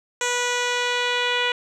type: tone with low-pass filter sweep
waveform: 10% pulse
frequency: 489.1 Hz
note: B4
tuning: 17 cents flat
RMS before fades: -23 dBFS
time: 0.21-1.52 s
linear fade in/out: 2 ms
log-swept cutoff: 7000 to 3300 Hz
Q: 2.3
effects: none